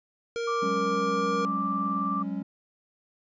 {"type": "tone with pitch glide", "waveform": "square", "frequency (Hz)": [466.2, 471.9], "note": ["A#4", "A#4"], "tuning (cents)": [0, 21], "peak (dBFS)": -29, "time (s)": [0.36, 1.45], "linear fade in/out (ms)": 0, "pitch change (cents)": 21, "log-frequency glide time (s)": [0.52, 1.28]}
{"type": "tone", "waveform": "sine", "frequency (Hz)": 1174.7, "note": "D6", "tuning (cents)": 0, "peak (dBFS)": -27, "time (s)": [0.47, 2.23], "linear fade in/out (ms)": 10}
{"type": "chord", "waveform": "triangle", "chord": "F# suspended second", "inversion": "none", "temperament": "equal with one note detuned", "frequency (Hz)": [185, 204.3, 277.2], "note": ["F#3", "G#3", "C#4"], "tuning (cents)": [0, -28, 0], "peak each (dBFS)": [-32, -31, -32], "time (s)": [0.62, 2.43], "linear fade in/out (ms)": 10}
{"effects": ["resampled to 16000 Hz"]}